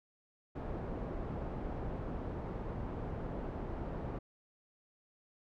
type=low-pass noise; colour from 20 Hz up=pink; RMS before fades=-40 dBFS; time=0.55-4.19 s; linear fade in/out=10 ms; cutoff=770 Hz; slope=12 dB/octave; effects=none